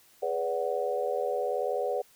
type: chord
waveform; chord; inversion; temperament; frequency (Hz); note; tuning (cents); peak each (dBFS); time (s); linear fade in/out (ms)
sine; G# half-diminished seventh; none; equal with one note detuned; 415.3 / 493.9 / 574.6 / 740; G#4 / B4 / D5 / F#5; 0 / 0 / -38 / 0; -34 / -31 / -32 / -34; 0.22-2.02; 10
effects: white hiss -60 dBFS RMS until 2.15 s